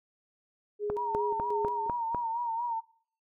sine tone with tremolo, 415.3 Hz, G#4, in tune, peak -29 dBFS, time 0.79-1.89 s, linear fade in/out 50 ms, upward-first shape square, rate 2.8 Hz, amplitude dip 65%
click train, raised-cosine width 1 ms, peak -19 dBFS, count 6, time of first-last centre 0.9-2.147 s, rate 4.01 Hz
sine tone with vibrato, 932.3 Hz, A#5, in tune, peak -29 dBFS, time 0.96-2.81 s, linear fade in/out 20 ms, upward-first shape sine, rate 4.3 Hz, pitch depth 65 cents each way
effects noise-tail reverb RT60 0.5 s tail -20 dB re dry

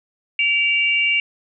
sine tone pair together, 2305 / 2784 Hz, D7 / F7, -33 / -6 cents, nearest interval minor third, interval 327 cents, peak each -18 dBFS, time 0.39-1.2 s, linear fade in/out 2 ms, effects none

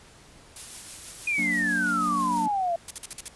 blue noise with tremolo, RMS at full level -37 dBFS, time 0.56-2.46 s, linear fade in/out 2 ms, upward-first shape sine, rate 6.2 Hz, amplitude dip 30%
sine exponential sweep, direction down, 2478 to 663 Hz, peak -23 dBFS, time 1.27-2.76 s, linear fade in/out 5 ms
triangle chord, Gb augmented, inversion none, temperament equal, 185 / 233.1 / 293.7 Hz, Gb3 / Bb3 / D4, 0 / 0 / 0 cents, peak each -31 dBFS, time 1.38-2.48 s, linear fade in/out 5 ms
blue noise bursts, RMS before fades -32 dBFS, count 6, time 2.88-3.282 s, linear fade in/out 2 ms, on 27 ms, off 48 ms
effects pink hiss -52 dBFS RMS until 3.35 s + resampled to 24000 Hz

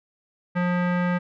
square tone with low-pass filter, 177.7 Hz, F3, 30 cents sharp, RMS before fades -23 dBFS, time 0.55-1.19 s, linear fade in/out 20 ms, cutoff 1800 Hz, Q 2.2, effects none

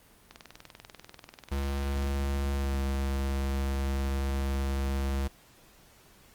click train, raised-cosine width 0.2 ms, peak -27 dBFS, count 37, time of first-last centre 0.31-2.075 s, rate 20.4 Hz
square tone with pitch glide, 69.3 to 68.15 Hz, C#2 to C#2, 0 to -29 cents, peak -28 dBFS, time 1.51-5.28 s, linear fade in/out 10 ms, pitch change -29 cents, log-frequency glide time 2.52-2.77 s
effects pink hiss -58 dBFS RMS until 6.34 s + Opus 24 kbps

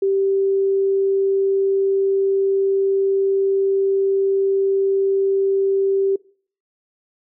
sine tone, 390.3 Hz, G4, 8 cents flat, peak -15 dBFS, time 0.02-6.16 s, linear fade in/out 5 ms, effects noise-tail reverb RT60 0.5 s tail -23 dB re dry

